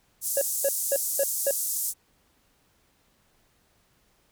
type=band-pass noise; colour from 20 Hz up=white; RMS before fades=-29 dBFS; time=0.21-1.94 s; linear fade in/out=50 ms; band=6700 to 14000 Hz; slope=24 dB/octave
type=tone bursts; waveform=triangle; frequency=554.4 Hz; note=C#5; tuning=in tune; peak=-19 dBFS; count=5; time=0.37-1.51 s; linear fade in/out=2 ms; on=44 ms; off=230 ms
effects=pink hiss -66 dBFS RMS until 4.31 s